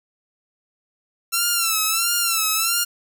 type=tone with vibrato; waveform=5% pulse; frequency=1345 Hz; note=E6; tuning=34 cents sharp; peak=-7 dBFS; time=1.32-2.85 s; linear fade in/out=20 ms; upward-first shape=sine; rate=1.5 Hz; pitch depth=82 cents each way; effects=none